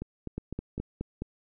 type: two click trains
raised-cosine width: 3 ms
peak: -22 / -20 dBFS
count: 4 / 5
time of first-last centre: 0.02-0.779 / 0.38-1.22 s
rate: 3.95 / 4.76 Hz
effects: none